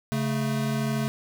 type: tone pair together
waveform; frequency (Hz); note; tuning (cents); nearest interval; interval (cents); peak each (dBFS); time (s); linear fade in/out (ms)
square; 138.59 / 220; C#3 / A3; 0 / 0; minor sixth; 800; -28 / -28; 0.12-1.08; 0
effects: none